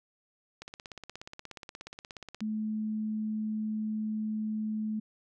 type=click train; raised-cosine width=0.2 ms; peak=-25 dBFS; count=31; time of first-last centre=0.62-2.406 s; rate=16.8 Hz
type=tone; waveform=sine; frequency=215.8 Hz; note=A3; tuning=33 cents flat; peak=-30 dBFS; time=2.41-5 s; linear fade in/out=10 ms
effects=none